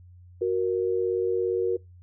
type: tone pair together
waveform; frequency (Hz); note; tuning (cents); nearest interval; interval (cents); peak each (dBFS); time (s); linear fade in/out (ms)
sine; 370.1 / 467.4; F#4 / A#4; 0 / +5; major third; 405; -25; 0.41-1.77; 10
effects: noise-tail reverb RT60 0.2 s tail -24 dB re dry + added 89 Hz sine -47 dBFS peak until 2.02 s